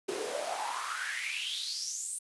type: noise with high-pass filter sweep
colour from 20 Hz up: pink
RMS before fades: -36 dBFS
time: 0.08-2.19 s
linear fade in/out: 10 ms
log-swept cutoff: 360 to 9300 Hz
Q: 7.1
effects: resampled to 24000 Hz